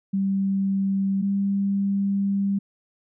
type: tone pair in turn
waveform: sine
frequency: 194.9 / 198.08 Hz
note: G3 / G3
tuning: -10 / +18 cents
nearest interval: unison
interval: 28 cents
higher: second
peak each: -20 / -20 dBFS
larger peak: neither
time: 0.13-1.22 / 1.22-2.59 s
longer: second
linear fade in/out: 10 ms
effects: none